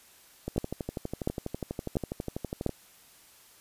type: two click trains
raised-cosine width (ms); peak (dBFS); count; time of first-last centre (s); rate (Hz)
2; -13 / -19; 4 / 28; 0.58-2.663 / 0.48-2.693; 1.44 / 12.2
effects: white hiss -57 dBFS RMS until 3.6 s + resampled to 32000 Hz